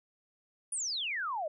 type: exponential sweep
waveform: sine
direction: down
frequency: 9900 to 580 Hz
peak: -32 dBFS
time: 0.72-1.48 s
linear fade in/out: 5 ms
effects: none